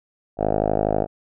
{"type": "tone with low-pass filter", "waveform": "5% pulse", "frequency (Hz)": 52.2, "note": "G#1", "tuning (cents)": 10, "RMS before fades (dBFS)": -21, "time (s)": [0.37, 1.07], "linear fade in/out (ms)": 50, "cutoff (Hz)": 700, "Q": 3.9, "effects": []}